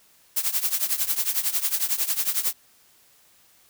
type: noise with tremolo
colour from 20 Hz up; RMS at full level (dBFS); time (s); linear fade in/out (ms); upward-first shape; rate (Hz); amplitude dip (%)
blue; -21; 0.36-2.53; 10; triangle; 11; 90
effects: white hiss -58 dBFS RMS until 3.69 s